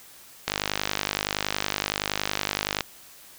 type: click train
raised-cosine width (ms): 0.2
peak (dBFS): -6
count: 119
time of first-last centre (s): 0.48-2.807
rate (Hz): 50.7
effects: white hiss -49 dBFS RMS until 3.38 s